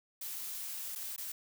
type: noise with dropouts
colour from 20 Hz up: blue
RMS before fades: -41 dBFS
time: 0.21-1.32 s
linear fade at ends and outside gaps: 5 ms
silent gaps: 0.952-0.957 / 1.163-1.179 s
effects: none